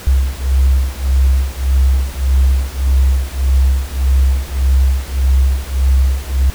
sine beating tone pair, 65.41 / 67.11 Hz, C2 / C2, 0 / +45 cents, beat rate 1.7 Hz, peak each -13 dBFS, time 0.07-6.5 s, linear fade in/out 0 ms, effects pink hiss -32 dBFS RMS until 6.54 s

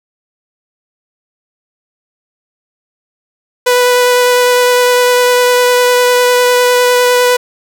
sawtooth tone with vibrato, 493.9 Hz, B4, in tune, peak -3 dBFS, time 3.66-7.37 s, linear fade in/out 10 ms, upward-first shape sine, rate 9.9 Hz, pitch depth 9 cents each way, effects none

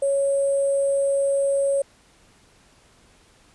sine tone with sample-and-hold, 554.4 Hz, C#5, in tune, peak -18 dBFS, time 0.02-1.82 s, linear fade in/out 5 ms, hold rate 8820 Hz, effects pink hiss -56 dBFS RMS until 3.54 s + resampled to 24000 Hz

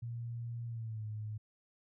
sine tone with pitch glide, 117.7 to 107.31 Hz, A#2 to A2, +17 to -43 cents, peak -38 dBFS, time 0.02-1.38 s, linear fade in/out 10 ms, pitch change -160 cents, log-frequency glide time 0.66-1.05 s, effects none

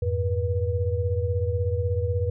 sine tone cluster, 87 / 103.3 / 483.5 Hz, F2 / G#2 / B4, -6 / -9 / -37 cents, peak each -25 / -27 / -28 dBFS, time 0.02-2.3 s, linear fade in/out 5 ms, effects none

